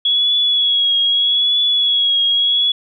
sine tone with vibrato, 3353 Hz, G#7, 16 cents sharp, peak -12 dBFS, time 0.05-2.72 s, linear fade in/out 5 ms, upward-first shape triangle, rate 0.8 Hz, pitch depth 42 cents each way, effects none

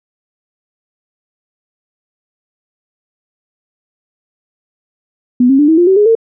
sine tone with pitch steps, 247.3 / 269.7 / 294.1 / 320.7 / 349.7 / 381.4 / 415.9 / 453.6 Hz, B3 / C#4 / D4 / E4 / F4 / G4 / G#4 / A#4, +3 / -47 / +3 / -48 / +2 / -47 / +2 / -47 cents, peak -5 dBFS, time 5.4-6.152 s, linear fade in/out 5 ms, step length 94 ms, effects none

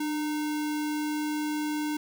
sine tone with sample-and-hold, 300.1 Hz, D4, 38 cents sharp, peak -27 dBFS, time 0-1.97 s, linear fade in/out 5 ms, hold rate 1225 Hz, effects none

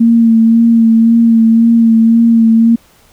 sine tone with vibrato, 228.4 Hz, A#3, 35 cents flat, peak -4 dBFS, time 0-2.76 s, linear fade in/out 10 ms, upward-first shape sine, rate 1.9 Hz, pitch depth 25 cents each way, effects pink hiss -47 dBFS RMS until 3.12 s

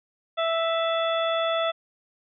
harmonic tone with a mistuned harmonic, 659.3 Hz, E5, in tune, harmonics 1 / 2 / 3 / 4 / 5, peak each -24 / -28 / -36 / -37 / -32 dBFS, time 0.37-1.72 s, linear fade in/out 20 ms, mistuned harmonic 5, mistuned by +74 cents, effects none

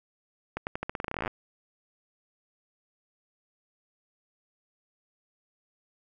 accelerating click train, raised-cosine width 0.5 ms, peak -16 dBFS, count 20, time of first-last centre 0.57-1.278 s, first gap 99 ms, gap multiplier 0.87, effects none

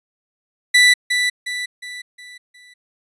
30% pulse tone with echo, 1975.5 Hz, B6, in tune, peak -6 dBFS, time 0.74-0.94 s, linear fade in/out 10 ms, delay 360 ms, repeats 5, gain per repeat -7 dB, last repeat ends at 2.74 s, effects resampled to 22050 Hz

